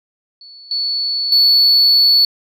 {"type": "tone with level steps", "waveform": "sine", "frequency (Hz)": 4435, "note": "C#8", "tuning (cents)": 0, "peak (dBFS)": [-36, -16, -6], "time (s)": [0.41, 2.25], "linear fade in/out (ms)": 2, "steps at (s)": [0.71, 1.32], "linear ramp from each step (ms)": 2, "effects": ["tanh soft clip ceiling -6 dBFS"]}